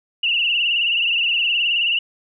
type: tone with vibrato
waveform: sine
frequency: 2794 Hz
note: F7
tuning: in tune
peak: -16 dBFS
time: 0.23-1.99 s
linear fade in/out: 5 ms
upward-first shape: triangle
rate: 19 Hz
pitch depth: 99 cents each way
effects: none